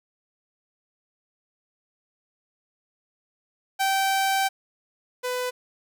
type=tone pair in turn; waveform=sawtooth; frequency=776 / 499.6 Hz; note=G5 / B4; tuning=-18 / +20 cents; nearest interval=minor sixth; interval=762 cents; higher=first; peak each=-17 / -22 dBFS; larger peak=first; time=3.79-4.49 / 5.23-5.51 s; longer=first; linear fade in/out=20 ms; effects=none